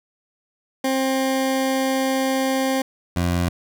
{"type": "tone pair in turn", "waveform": "20% pulse", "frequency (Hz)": [265, 87.54], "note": ["C4", "F2"], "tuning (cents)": [22, 5], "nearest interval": "octave + perfect fifth", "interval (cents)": 1917, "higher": "first", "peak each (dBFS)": [-14, -14], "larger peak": "neither", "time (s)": [[0.84, 2.82], [3.16, 3.49]], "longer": "first", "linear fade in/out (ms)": 5, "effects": []}